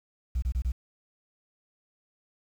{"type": "tone bursts", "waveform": "sine", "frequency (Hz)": 61.74, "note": "B1", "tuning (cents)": 0, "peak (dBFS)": -22, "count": 4, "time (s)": [0.35, 0.72], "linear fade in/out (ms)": 10, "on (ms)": 73, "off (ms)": 26, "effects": ["tanh soft clip ceiling -23 dBFS", "9-bit"]}